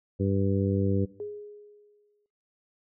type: harmonic tone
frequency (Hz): 98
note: G2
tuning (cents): 0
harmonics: 1 / 2 / 3 / 4 / 5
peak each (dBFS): -26 / -29 / -31 / -32 / -33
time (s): 0.19-1.06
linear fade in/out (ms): 20
type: tone with exponential decay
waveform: sine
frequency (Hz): 415.3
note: G#4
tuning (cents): 0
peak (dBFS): -31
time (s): 1.2-2.26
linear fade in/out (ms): 1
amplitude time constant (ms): 230
effects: noise-tail reverb RT60 0.6 s tail -19 dB re dry